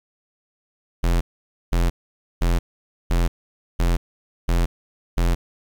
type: tone bursts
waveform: square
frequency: 42.97 Hz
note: F1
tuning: 27 cents flat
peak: -17 dBFS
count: 7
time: 1.03-5.35 s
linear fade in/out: 10 ms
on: 180 ms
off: 510 ms
effects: 9-bit